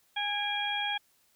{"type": "harmonic tone with a mistuned harmonic", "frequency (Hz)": 823, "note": "G#5", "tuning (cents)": -16, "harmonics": [1, 2, 3, 4], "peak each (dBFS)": [-34, -36, -36, -33], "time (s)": [0.16, 0.98], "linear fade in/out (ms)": 10, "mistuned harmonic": 3, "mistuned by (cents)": -58, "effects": ["white hiss -68 dBFS RMS until 1.35 s"]}